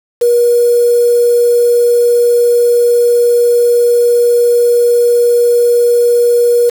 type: tone with quantisation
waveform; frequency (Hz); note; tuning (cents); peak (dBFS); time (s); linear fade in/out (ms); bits
sine; 479.5; A#4; +49; -6; 0.21-6.7; 10; 4
effects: none